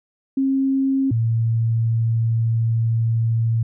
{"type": "tone pair in turn", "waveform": "sine", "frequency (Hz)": [269.1, 114.13], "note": ["C4", "A#2"], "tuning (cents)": [49, -36], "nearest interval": "octave + minor third", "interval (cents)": 1485, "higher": "first", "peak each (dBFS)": -16, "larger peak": "neither", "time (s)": [[0.37, 1.11], [1.11, 3.63]], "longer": "second", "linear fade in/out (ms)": 5, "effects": []}